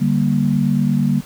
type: chord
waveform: sine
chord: G minor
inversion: second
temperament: equal with one note detuned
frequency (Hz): 146.83 / 196 / 235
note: D3 / G3 / Bb3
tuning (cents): 0 / 0 / +14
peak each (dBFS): -18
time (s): 0-1.21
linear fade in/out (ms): 20
effects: pink hiss -41 dBFS RMS until 1.25 s